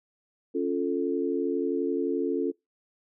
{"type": "chord", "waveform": "sine", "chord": "Db augmented", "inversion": "none", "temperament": "equal", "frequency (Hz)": [277.2, 349.2, 440], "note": ["Db4", "F4", "A4"], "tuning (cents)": [0, 0, 0], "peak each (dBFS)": -29, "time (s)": [0.54, 2.52], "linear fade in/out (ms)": 20, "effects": ["noise-tail reverb RT60 0.2 s tail -24 dB re dry"]}